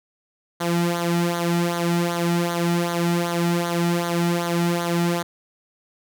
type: tone with flanger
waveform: sawtooth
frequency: 171.8 Hz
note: F3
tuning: 28 cents flat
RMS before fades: -22 dBFS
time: 0.6-5.23 s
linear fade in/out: 10 ms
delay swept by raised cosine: 0.38 to 1.88 ms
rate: 2.6 Hz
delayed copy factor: -0.7
effects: none